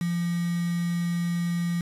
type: tone with quantisation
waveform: sine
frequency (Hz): 172.3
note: F3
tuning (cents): -23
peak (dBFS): -24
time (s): 0.01-1.81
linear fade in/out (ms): 2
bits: 6
effects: resampled to 32000 Hz

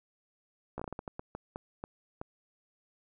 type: slowing click train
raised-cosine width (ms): 1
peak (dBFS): -24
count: 13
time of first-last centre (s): 0.78-2.215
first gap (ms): 15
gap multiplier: 1.34
effects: none

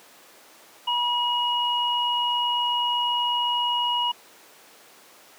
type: tone pair together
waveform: sine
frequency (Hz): 965.4 / 2893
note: B5 / F#7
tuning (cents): -40 / -40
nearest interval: octave + perfect fifth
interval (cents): 1900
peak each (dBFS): -24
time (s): 0.87-4.12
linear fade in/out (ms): 10
effects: pink hiss -50 dBFS RMS until 5.38 s + high-pass 400 Hz 12 dB/octave

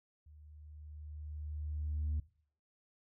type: tone with level ramp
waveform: sine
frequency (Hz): 75.5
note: D2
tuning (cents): +48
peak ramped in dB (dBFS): -55 to -29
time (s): 0.26-2.2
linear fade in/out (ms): 5
effects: noise-tail reverb RT60 0.5 s tail -21 dB re dry + tanh soft clip ceiling -30 dBFS

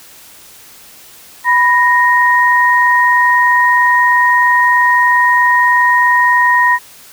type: tone pair together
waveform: sine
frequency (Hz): 987.8 / 1864.7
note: B5 / A#6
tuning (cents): 0 / 0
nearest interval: major seventh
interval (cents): 1100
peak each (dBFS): -10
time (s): 1.44-6.79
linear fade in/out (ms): 50
effects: white hiss -39 dBFS RMS until 7.12 s

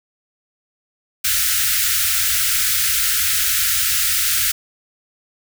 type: band-stop noise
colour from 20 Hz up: white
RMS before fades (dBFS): -18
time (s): 1.24-4.52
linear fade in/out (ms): 10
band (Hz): 110 to 1300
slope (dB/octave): 96
effects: none

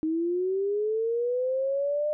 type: linear sweep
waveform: sine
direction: up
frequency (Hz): 311 to 606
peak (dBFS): -24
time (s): 0.03-2.13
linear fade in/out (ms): 0
effects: none

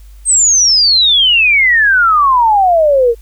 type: exponential sweep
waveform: sine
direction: down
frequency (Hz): 8510 to 450.9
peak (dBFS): -6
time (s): 0.25-3.15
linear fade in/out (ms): 50
effects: added 50 Hz sine -33 dBFS peak until 3.21 s + white hiss -51 dBFS RMS until 3.21 s

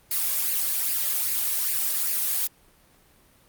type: noise with flanger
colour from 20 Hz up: blue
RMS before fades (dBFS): -25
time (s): 0.11-2.47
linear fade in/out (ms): 2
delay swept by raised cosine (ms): 0.42 to 1.82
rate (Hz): 2.5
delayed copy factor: +0.5
effects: pink hiss -58 dBFS RMS until 3.48 s + Opus 32 kbps

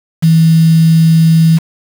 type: tone with quantisation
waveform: sine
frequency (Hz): 162.6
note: E3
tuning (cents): -23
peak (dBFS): -4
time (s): 0.22-1.59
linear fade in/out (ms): 20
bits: 4
effects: none

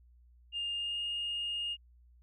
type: tone with pitch glide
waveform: sine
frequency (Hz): 2817 to 2842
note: F7 to F7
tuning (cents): +14 to +30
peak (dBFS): -32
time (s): 0.52-1.77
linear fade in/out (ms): 50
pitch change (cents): +16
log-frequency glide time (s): 0.74-1
effects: tanh soft clip ceiling -29 dBFS + added 60 Hz sine -58 dBFS peak until 2.22 s

